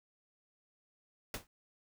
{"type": "noise with exponential decay", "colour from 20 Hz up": "pink", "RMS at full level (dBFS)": -35, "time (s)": [1.34, 1.47], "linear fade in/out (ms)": 2, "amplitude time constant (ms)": 27, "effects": []}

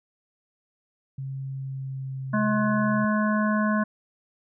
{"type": "tone with pitch glide", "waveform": "sine", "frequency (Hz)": [134.8, 132.94], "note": ["C#3", "C3"], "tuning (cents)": [-48, 28], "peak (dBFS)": -30, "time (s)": [1.18, 3.05], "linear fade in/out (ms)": 5, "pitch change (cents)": -24, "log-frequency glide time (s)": [1.48, 2.24]}
{"type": "harmonic tone", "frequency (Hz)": 212.7, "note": "G#3", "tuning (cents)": 42, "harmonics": [1, 3, 5, 7, 8], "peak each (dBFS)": [-22, -30, -29, -31, -35], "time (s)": [2.33, 3.84], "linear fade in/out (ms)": 10}
{"effects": []}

